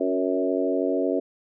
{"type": "harmonic tone with a mistuned harmonic", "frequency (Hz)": 92.8, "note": "F#2", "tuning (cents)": 6, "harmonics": [3, 4, 5, 6, 7], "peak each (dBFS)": [-26, -27, -28, -29, -29], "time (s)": [0, 1.2], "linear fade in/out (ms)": 10, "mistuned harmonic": 4, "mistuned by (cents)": -17, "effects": []}